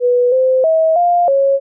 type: tone with pitch steps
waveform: sine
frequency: 490.9 / 518 / 643 / 701 / 549 Hz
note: B4 / C5 / E5 / F5 / C#5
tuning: -10 / -17 / -43 / +6 / -17 cents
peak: -9 dBFS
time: 0-1.6 s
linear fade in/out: 50 ms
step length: 320 ms
effects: none